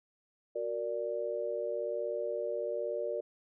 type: chord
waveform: sine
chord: Gb augmented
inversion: none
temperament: equal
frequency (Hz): 370 / 466.2 / 587.3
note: Gb4 / Bb4 / D5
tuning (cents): 0 / 0 / 0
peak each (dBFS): -40 / -36 / -35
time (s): 0.55-3.21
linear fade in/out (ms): 10
effects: none